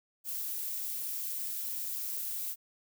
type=noise with amplitude modulation; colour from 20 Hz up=violet; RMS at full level=-34 dBFS; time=0.24-2.56 s; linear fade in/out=50 ms; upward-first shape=sine; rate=295 Hz; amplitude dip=55%; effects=none